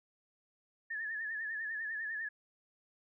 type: tone with vibrato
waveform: sine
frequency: 1760 Hz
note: A6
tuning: in tune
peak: -36 dBFS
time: 0.9-2.29 s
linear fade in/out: 10 ms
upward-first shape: sine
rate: 10 Hz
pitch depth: 80 cents each way
effects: none